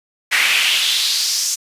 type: noise with high-pass filter sweep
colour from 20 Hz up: brown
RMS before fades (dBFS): -17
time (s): 0.31-1.56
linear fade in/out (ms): 20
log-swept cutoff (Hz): 2000 to 6300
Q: 3.1
effects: resampled to 32000 Hz